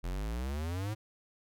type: exponential sweep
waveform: square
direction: up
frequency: 41.84 to 111.1 Hz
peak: -34 dBFS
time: 0.03-0.95 s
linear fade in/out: 20 ms
effects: none